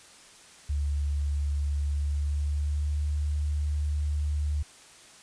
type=tone with pitch glide; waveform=sine; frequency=72.2 to 74.14 Hz; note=D2 to D2; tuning=-29 to +17 cents; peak=-25 dBFS; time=0.69-4.63 s; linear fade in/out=10 ms; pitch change=+46 cents; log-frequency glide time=1.84-3.04 s; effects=white hiss -52 dBFS RMS until 5.22 s + resampled to 22050 Hz